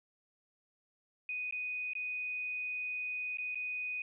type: tone with dropouts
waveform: sine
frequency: 2489 Hz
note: D#7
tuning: in tune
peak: -35 dBFS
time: 1.29-4.02 s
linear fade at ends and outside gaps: 2 ms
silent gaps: 1.51-1.524 / 1.934-1.952 / 3.372-3.384 / 3.547-3.555 s
effects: none